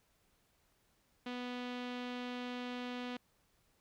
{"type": "tone with low-pass filter", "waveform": "sawtooth", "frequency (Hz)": 246.9, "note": "B3", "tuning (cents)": 0, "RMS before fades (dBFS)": -42, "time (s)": [1.26, 3.17], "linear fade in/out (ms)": 5, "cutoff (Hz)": 3400, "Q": 2, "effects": ["pink hiss -74 dBFS RMS until 3.8 s"]}